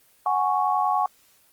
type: chord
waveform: sine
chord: F# suspended second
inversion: none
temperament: equal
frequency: 740 / 830.6 / 1108.7 Hz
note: F#5 / G#5 / C#6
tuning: 0 / 0 / 0 cents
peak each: -24 dBFS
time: 0.26-1.06 s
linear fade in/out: 2 ms
effects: white hiss -59 dBFS RMS until 1.52 s + Opus 24 kbps